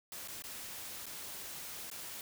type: noise with dropouts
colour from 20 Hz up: white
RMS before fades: -45 dBFS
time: 0.12-2.21 s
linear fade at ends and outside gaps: 1 ms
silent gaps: 0.276-0.283 / 0.422-0.439 / 1.057-1.065 / 1.901-1.914 s
effects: none